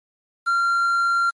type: tone with quantisation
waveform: triangle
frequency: 1380 Hz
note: F6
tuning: 21 cents flat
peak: -15 dBFS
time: 0.46-1.31 s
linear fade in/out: 20 ms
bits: 7
effects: MP3 48 kbps